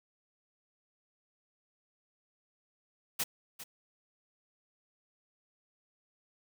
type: noise with echo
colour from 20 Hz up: white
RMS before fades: -32 dBFS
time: 3.19-3.24 s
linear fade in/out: 10 ms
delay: 400 ms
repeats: 1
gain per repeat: -13 dB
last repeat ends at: 3.64 s
effects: none